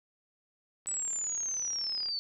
click train, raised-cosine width 0.3 ms, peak -34 dBFS, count 46, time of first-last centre 0.86-2.086 s, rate 36.7 Hz
sine linear sweep, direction down, 7950 to 4455 Hz, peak -31 dBFS, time 0.87-2.19 s, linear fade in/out 0 ms
effects none

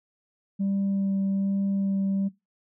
sine tone with vibrato, 196 Hz, G3, in tune, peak -21 dBFS, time 0.59-2.29 s, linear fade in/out 20 ms, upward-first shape sine, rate 1.2 Hz, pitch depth 10 cents each way, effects noise-tail reverb RT60 0.2 s tail -20 dB re dry + tanh soft clip ceiling -21 dBFS

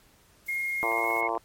violet noise, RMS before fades -45 dBFS, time 0.46-1.21 s, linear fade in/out 5 ms
sine tone with pitch glide, 2141 to 2172 Hz, C7 to C#7, +39 to -36 cents, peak -27 dBFS, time 0.48-1.28 s, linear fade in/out 10 ms, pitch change +25 cents, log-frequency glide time 0.97-1.08 s
harmonic tone, 114.3 Hz, A#2, 34 cents flat, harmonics 3 / 4 / 5 / 6 / 7 / 8 / 9 / 10, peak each -36 / -35 / -38 / -32 / -36 / -33 / -33 / -38 dBFS, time 0.83-1.38 s, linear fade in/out 0 ms
click train, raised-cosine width 0.5 ms, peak -30 dBFS, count 8, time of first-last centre 0.92-1.352 s, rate 16.2 Hz
effects pink hiss -60 dBFS RMS until 1.44 s + MP3 64 kbps

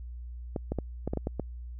clicks, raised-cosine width 2 ms, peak -17 dBFS, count 8, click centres 0.562 / 0.72 / 0.787 / 1.076 / 1.135 / 1.173 / 1.271 / 1.397 s, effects added 60 Hz sine -38 dBFS peak until 1.79 s

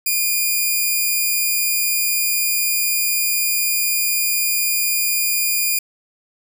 5% pulse tone, 2428 Hz, D#7, 43 cents flat, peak -7 dBFS, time 0.06-5.79 s, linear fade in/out 5 ms, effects none

